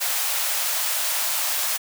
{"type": "high-pass noise", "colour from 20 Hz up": "white", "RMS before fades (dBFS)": -24, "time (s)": [0, 1.78], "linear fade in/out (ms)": 20, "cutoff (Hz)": 550, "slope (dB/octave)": 48, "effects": []}